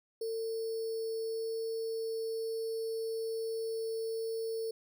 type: tone with sample-and-hold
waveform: sine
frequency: 449.9 Hz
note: A4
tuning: 39 cents sharp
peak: -33 dBFS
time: 0.21-4.71 s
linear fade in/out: 5 ms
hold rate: 4900 Hz
effects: none